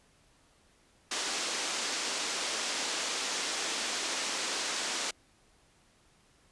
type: band-pass noise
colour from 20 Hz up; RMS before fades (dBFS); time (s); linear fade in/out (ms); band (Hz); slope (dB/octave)
white; -34; 1.11-5.11; 5; 240 to 7200; 24
effects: pink hiss -65 dBFS RMS until 6.51 s + resampled to 24000 Hz